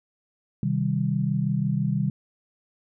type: chord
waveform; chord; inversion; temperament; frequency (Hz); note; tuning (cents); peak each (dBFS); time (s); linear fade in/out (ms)
sine; C minor; none; just; 130.81 / 156.98 / 196.22; C3 / Eb3 / G3; 0 / +16 / +2; -26; 0.63-2.1; 2
effects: none